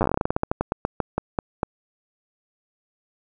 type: slowing click train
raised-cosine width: 1 ms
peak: -7 dBFS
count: 23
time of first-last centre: 0.01-1.632 s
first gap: 9 ms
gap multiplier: 1.17
effects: none